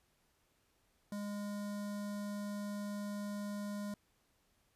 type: tone with notch filter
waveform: square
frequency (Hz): 204.9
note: G#3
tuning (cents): -23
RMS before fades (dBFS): -41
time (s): 1.12-3.94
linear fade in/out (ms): 2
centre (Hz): 2600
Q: 1.2
effects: pink hiss -75 dBFS RMS until 4.75 s + resampled to 32000 Hz